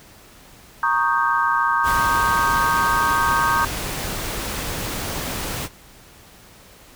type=chord; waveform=sine; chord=Eb dominant seventh; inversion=second; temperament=equal with one note detuned; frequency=932.3 / 1108.7 / 1235.2 / 1568 Hz; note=Bb5 / Db6 / Eb6 / G6; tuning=0 / 0 / -13 / 0 cents; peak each=-22 dBFS; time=0.83-3.65 s; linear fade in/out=2 ms
type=noise; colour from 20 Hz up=pink; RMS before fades=-27 dBFS; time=1.83-5.69 s; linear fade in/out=50 ms
effects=pink hiss -47 dBFS RMS until 6.95 s